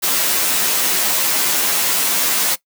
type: noise with comb filter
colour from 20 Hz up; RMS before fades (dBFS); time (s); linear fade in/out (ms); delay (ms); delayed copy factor
white; -17; 0.02-2.56; 20; 11; +1
effects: noise-tail reverb RT60 0.1 s tail -19 dB re dry + high-pass 200 Hz 12 dB/octave